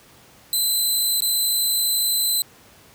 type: tone with dropouts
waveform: 15% pulse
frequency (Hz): 4037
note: B7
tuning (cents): +37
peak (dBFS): -12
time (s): 0.53-2.42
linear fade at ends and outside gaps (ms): 1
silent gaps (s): 1.205-1.221
effects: pink hiss -50 dBFS RMS until 2.94 s + high-pass 80 Hz 12 dB/octave